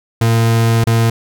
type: tone with dropouts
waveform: 40% pulse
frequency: 114.4 Hz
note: A#2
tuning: 32 cents flat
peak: -9 dBFS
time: 0.21-1.1 s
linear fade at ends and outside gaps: 5 ms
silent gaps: 0.841-0.869 s
effects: none